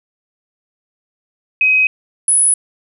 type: tone pair in turn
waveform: sine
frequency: 2528 / 10147 Hz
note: D#7 / D#9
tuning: +27 / +33 cents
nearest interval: 2 octaves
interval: 2406 cents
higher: second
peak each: -9 dBFS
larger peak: neither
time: 1.61-1.87 / 2.28-2.54 s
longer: neither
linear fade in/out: 2 ms
effects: none